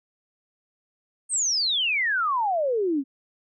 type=exponential sweep; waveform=sine; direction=down; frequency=8830 to 259.1 Hz; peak=-21 dBFS; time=1.29-3.04 s; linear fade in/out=50 ms; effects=none